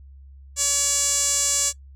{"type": "tone with band-pass filter", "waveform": "sawtooth", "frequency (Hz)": 568, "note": "C#5", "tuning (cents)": 42, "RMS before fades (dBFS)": -22, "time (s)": [0.56, 1.73], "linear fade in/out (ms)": 50, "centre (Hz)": 7300, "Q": 5.2, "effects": ["noise-tail reverb RT60 0.1 s tail -20 dB re dry", "added 68 Hz sine -42 dBFS peak until 1.95 s"]}